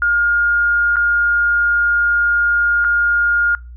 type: tone with dropouts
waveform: sine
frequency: 1418 Hz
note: F6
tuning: 26 cents sharp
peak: -12 dBFS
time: 0.02-3.55 s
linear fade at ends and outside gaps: 1 ms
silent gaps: 0.959-0.967 / 2.843-2.847 s
effects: noise-tail reverb RT60 0.3 s tail -25 dB re dry + added 60 Hz sine -32 dBFS peak until 3.76 s